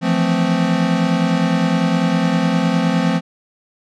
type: chord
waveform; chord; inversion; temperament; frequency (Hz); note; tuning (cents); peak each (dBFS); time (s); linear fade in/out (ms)
square; F major seventh; third; equal with one note detuned; 164.81 / 174.61 / 220 / 258.8; E3 / F3 / A3 / C4; 0 / 0 / 0 / -19; -24 / -18 / -22 / -21; 0.01-3.21; 50
effects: low-pass 5000 Hz 12 dB/octave